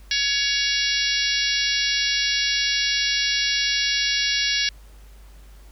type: harmonic tone with a mistuned harmonic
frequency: 561 Hz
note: C#5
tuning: 21 cents sharp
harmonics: 3 / 4 / 5 / 6 / 7 / 8 / 9 / 10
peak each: -28 / -28 / -28 / -28 / -28 / -28 / -28 / -28 dBFS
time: 0.11-4.69 s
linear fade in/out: 2 ms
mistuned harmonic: 8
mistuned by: -21 cents
effects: added 50 Hz sine -43 dBFS peak until 5.71 s + pink hiss -55 dBFS RMS until 5.71 s